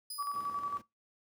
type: tone with exponential decay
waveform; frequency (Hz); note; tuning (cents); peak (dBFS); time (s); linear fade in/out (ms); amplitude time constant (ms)
20% pulse; 4978; D#8; 0; -32; 0.1-0.79; 5; 150
type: tone with tremolo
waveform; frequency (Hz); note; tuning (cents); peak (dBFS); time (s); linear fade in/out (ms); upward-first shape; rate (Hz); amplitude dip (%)
sine; 1147; D6; -41; -31; 0.18-0.79; 20; square; 11; 45
type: noise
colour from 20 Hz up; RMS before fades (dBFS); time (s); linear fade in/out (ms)
brown; -44; 0.33-0.82; 10
effects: noise-tail reverb RT60 0.2 s tail -20 dB re dry + high-pass 200 Hz 12 dB/octave